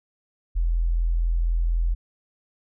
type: tone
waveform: sine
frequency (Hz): 42.04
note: E1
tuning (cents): +35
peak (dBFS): -19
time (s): 0.55-1.95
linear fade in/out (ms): 20
effects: none